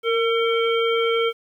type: harmonic tone with a mistuned harmonic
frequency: 451 Hz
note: A4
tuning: 43 cents sharp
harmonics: 1 / 3 / 5 / 7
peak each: -19 / -26 / -28 / -28 dBFS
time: 0.03-1.33 s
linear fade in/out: 50 ms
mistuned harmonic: 1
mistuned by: +37 cents
effects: 9-bit